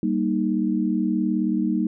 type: chord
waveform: sine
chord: Eb major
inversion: first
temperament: just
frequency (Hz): 194.45 / 233.3 / 311.1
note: G3 / Bb3 / Eb4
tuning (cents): -14 / +2 / 0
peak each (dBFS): -24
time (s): 0.03-1.87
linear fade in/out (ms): 2
effects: none